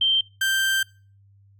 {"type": "tone pair in turn", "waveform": ["sine", "30% pulse"], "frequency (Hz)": [3136, 1568], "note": ["G7", "G6"], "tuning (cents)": [0, 0], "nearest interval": "octave", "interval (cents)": 1200, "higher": "first", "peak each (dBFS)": -17, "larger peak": "neither", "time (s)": [[0.01, 0.21], [0.41, 0.83]], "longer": "second", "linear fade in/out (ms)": 5, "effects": ["noise-tail reverb RT60 0.4 s tail -24 dB re dry", "added 99 Hz sine -52 dBFS peak until 1.59 s"]}